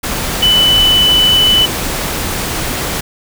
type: tone in noise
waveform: sine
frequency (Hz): 2991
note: F#7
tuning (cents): +18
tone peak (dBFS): -7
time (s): 0.42-1.66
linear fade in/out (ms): 10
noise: pink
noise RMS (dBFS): -18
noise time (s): 0.03-3.01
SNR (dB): +8
effects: none